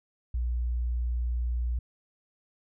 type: tone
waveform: sine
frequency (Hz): 60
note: B1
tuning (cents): -49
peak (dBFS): -26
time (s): 0.34-1.79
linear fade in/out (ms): 5
effects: none